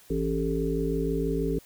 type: harmonic tone with a mistuned harmonic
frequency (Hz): 55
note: A1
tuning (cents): 0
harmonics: 1 / 3 / 5 / 7 / 8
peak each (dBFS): -31 / -31 / -31 / -31 / -31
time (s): 0.1-1.59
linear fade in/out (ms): 5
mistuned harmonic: 7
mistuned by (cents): +39
effects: white hiss -55 dBFS RMS until 1.65 s